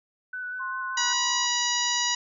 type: tone with vibrato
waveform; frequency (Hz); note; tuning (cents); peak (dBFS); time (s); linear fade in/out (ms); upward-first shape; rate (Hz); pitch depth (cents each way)
sine; 1491; F#6; +13; -31; 0.33-1.13; 5; square; 5.2; 12
type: tone with pitch glide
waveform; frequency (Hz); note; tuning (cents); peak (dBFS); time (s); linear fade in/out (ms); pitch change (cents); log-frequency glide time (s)
sine; 1053 to 1033.1; C6 to C6; +11 to -22; -32; 0.59-1.47; 20; -33; 0.91-1.18
type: harmonic tone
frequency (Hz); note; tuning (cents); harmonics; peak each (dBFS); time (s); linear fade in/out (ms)
969; B5; -33; 1 / 2 / 3 / 4 / 5 / 6 / 7; -31 / -31 / -31 / -31 / -31 / -31 / -31; 0.97-2.15; 5
effects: none